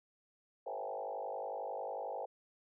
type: tone with frequency modulation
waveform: sine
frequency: 661 Hz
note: E5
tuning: 5 cents sharp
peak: -38 dBFS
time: 0.66-2.26 s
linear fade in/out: 10 ms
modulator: 51.1 Hz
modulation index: 3.9
effects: none